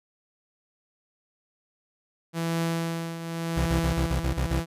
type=tone with tremolo; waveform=sawtooth; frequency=166.1 Hz; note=E3; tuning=13 cents sharp; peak=-20 dBFS; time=2.33-4.66 s; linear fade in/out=50 ms; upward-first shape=triangle; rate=0.87 Hz; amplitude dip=70%
type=tone bursts; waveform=30% pulse; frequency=65.41 Hz; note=C2; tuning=in tune; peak=-21 dBFS; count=8; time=3.56-4.608 s; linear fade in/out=20 ms; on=110 ms; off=24 ms
effects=resampled to 32000 Hz